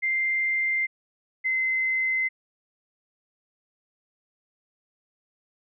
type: tone pair in turn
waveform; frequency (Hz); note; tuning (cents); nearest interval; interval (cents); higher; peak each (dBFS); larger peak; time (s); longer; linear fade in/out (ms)
sine; 2093 / 2059; C7 / C7; 0 / -28; unison; 28; first; -22; neither; 0.02-0.87 / 1.44-2.29; neither; 20
effects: none